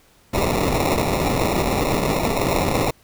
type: noise with sample-and-hold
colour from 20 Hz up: white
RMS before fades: -20 dBFS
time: 0.33-2.91 s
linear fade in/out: 10 ms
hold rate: 1575 Hz
effects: pink hiss -55 dBFS RMS until 3.03 s